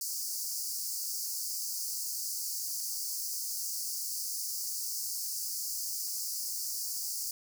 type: high-pass noise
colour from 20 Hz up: pink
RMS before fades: -36 dBFS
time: 0.01-7.31 s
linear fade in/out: 2 ms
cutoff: 4600 Hz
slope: 96 dB/octave
effects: none